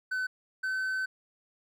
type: tone pair in turn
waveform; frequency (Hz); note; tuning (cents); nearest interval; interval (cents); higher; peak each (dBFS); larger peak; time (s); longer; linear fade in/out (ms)
triangle; 1514 / 1526.3; F#6 / G6; +39 / -47; unison; 14; second; -27 / -27; neither; 0.11-0.27 / 0.63-1.06; second; 10
effects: none